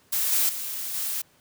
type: noise with level steps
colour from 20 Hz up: blue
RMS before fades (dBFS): -25 / -22 / -32 / -29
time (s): 0.12-1.22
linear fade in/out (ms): 10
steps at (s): 0.32 / 0.49 / 0.94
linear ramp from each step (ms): 2
effects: pink hiss -60 dBFS RMS until 1.4 s + high-pass 100 Hz 12 dB/octave